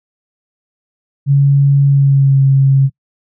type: tone with pitch glide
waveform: sine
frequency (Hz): 140 to 136.01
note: C#3 to C#3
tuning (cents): +18 to -33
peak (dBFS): -6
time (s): 1.26-2.9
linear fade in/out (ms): 50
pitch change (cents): -51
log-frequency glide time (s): 1.87-2.41
effects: noise-tail reverb RT60 0.1 s tail -25 dB re dry